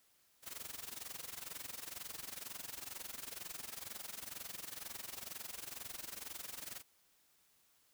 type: noise with amplitude modulation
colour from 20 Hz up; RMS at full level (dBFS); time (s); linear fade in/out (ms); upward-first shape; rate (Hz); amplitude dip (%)
white; -44; 0.42-6.83; 50; sine; 22.1; 85
effects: white hiss -72 dBFS RMS until 7.93 s